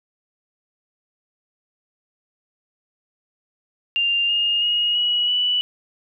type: tone with pitch steps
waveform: sine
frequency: 2794 / 2835 / 2876 / 2918 / 2960 Hz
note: F7 / F7 / F#7 / F#7 / F#7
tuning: 0 / +25 / -50 / -25 / 0 cents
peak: -17 dBFS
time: 3.96-5.61 s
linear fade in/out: 0 ms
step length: 330 ms
effects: none